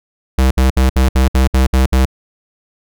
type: tone bursts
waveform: square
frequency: 65.1 Hz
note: C2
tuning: 8 cents flat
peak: -9 dBFS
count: 9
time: 0.38-2.054 s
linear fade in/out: 5 ms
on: 130 ms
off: 63 ms
effects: none